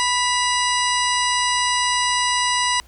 harmonic tone with a mistuned harmonic, 988 Hz, B5, in tune, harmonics 1 / 2 / 3 / 4 / 5 / 6 / 8 / 9, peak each -21 / -24 / -26 / -27 / -28 / -29 / -30 / -31 dBFS, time 0-2.8 s, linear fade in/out 0 ms, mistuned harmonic 3, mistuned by -59 cents, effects added 60 Hz sine -46 dBFS peak until 2.87 s + pink hiss -53 dBFS RMS until 2.87 s

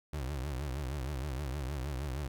30% pulse tone with vibrato, 68.7 Hz, C#2, 15 cents flat, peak -32 dBFS, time 0.13-2.28 s, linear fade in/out 5 ms, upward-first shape triangle, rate 6.4 Hz, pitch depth 210 cents each way, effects 12-bit

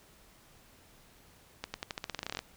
accelerating click train, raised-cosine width 0.2 ms, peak -18 dBFS, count 16, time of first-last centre 1.64-2.391 s, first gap 100 ms, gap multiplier 0.89, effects pink hiss -60 dBFS RMS until 2.56 s

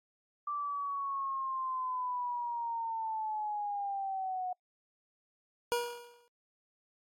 sine linear sweep, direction down, 1174.7 to 727 Hz, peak -33 dBFS, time 0.47-4.53 s, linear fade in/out 5 ms
25% pulse tone with exponential decay, 478.7 Hz, A#4, 46 cents sharp, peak -23 dBFS, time 5.72-6.28 s, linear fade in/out 0 ms, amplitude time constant 120 ms
effects noise-tail reverb RT60 0.1 s tail -26 dB re dry + AAC 64 kbps

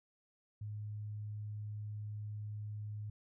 sine tone, 105.3 Hz, G#2, 24 cents sharp, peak -40 dBFS, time 0.61-3.1 s, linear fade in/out 5 ms, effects none

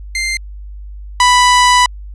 sawtooth tone pair in turn, 2093 / 989.6 Hz, C7 / B5, 0 / +3 cents, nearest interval octave + minor second, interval 1297 cents, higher first, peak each -12 / -3 dBFS, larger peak second, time 0.15-0.37 / 1.2-1.86 s, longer second, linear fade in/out 2 ms, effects added 50 Hz sine -27 dBFS peak until 2.14 s + resampled to 22050 Hz

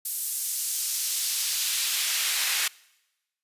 pink noise with high-pass filter sweep, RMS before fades -27 dBFS, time 0.05-2.68 s, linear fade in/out 5 ms, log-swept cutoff 9800 to 1900 Hz, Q 0.86, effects noise-tail reverb RT60 1.0 s tail -24 dB re dry + resampled to 32000 Hz

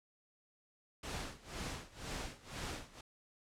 pink noise with tremolo, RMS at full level -41 dBFS, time 1.03-3.01 s, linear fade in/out 5 ms, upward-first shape sine, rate 2 Hz, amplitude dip 90%, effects low-pass 8000 Hz 12 dB/octave

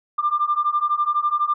sine beating tone pair, 1187 / 1199 Hz, D6 / D6, +18 / +36 cents, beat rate 12 Hz, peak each -21 / -20 dBFS, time 0.18-1.54 s, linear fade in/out 10 ms, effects tanh soft clip ceiling -10 dBFS

